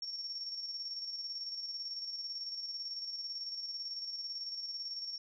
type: tone with tremolo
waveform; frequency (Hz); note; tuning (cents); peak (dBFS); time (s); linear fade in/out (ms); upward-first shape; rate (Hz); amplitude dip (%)
sine; 5490; F8; -31; -37; 0.02-5.18; 2; square; 18; 40
effects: none